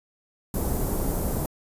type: band-stop noise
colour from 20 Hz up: pink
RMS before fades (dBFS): -26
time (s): 0.54-1.46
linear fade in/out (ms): 2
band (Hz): 630 to 13000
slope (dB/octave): 12
effects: resampled to 32000 Hz